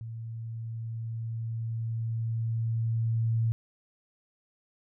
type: tone with level ramp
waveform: sine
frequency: 113.8 Hz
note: A#2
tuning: 41 cents flat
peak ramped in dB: -36 to -23 dBFS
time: 0.01-3.52 s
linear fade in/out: 0 ms
effects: none